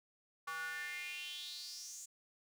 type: tone with high-pass filter sweep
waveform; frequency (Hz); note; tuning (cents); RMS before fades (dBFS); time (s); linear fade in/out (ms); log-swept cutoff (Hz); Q
square; 161.9; E3; -31; -45; 0.47-2.06; 10; 1200 to 7300; 5.8
effects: none